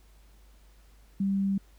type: tone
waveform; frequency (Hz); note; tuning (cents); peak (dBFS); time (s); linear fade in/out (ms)
sine; 196; G3; 0; -24; 1.2-1.58; 5
effects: added 50 Hz sine -54 dBFS peak until 1.78 s + pink hiss -64 dBFS RMS until 1.78 s